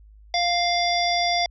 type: harmonic tone with a mistuned harmonic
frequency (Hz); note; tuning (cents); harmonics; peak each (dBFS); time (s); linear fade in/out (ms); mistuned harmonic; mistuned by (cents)
698.5; F5; 0; 1 / 3 / 5 / 7 / 8; -22 / -27 / -28 / -27 / -31; 0.34-1.46; 2; 7; -20
effects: added 52 Hz sine -46 dBFS peak until 1.5 s